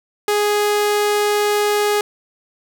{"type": "tone", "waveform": "sawtooth", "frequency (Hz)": 415.3, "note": "G#4", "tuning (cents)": 0, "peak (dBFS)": -11, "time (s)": [0.28, 2.01], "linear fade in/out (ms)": 2, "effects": []}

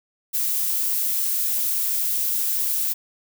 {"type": "noise", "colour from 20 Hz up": "violet", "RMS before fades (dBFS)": -23, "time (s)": [0.33, 2.94], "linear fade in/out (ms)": 20, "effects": []}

